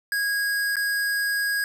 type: tone with dropouts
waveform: square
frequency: 1645 Hz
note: G#6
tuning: 17 cents flat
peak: -23 dBFS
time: 0.12-1.64 s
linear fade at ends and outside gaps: 1 ms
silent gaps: 0.757-0.767 s
effects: 9-bit